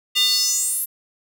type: tone with high-pass filter sweep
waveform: square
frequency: 401 Hz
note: G4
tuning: 39 cents sharp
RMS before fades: -20 dBFS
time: 0.15-0.86 s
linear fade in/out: 20 ms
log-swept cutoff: 3100 to 12000 Hz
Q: 5.8
effects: none